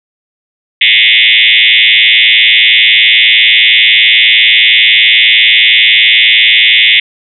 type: tone with frequency modulation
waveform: sine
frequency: 2800 Hz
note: F7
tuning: 4 cents sharp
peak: -3 dBFS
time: 0.81-7 s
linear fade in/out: 5 ms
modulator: 111 Hz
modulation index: 7.3
effects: none